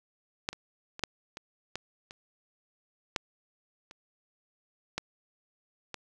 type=clicks; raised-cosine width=0.2 ms; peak=-12 / -25 / -24 / -10 / -23 / -17 / -27 / -11 / -30 / -14 / -20 dBFS; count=11; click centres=0.489 / 0.53 / 0.994 / 1.037 / 1.371 / 1.756 / 2.109 / 3.162 / 3.911 / 4.98 / 5.943 s; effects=none